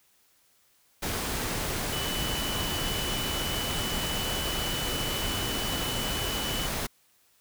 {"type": "tone in noise", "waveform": "sine", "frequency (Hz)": 2980, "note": "F#7", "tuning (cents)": 12, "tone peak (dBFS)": -34, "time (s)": [1.92, 6.67], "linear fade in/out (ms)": 10, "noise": "pink", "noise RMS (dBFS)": -31, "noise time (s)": [1.02, 6.87], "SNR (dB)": -6, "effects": ["white hiss -65 dBFS RMS until 7.4 s"]}